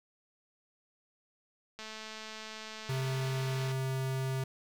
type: click train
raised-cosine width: 0.2 ms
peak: -27 dBFS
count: 421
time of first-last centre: 1.79-3.717 s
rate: 218 Hz
type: tone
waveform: square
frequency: 132.3 Hz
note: C3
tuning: 20 cents sharp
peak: -32 dBFS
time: 2.89-4.44 s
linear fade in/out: 5 ms
effects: none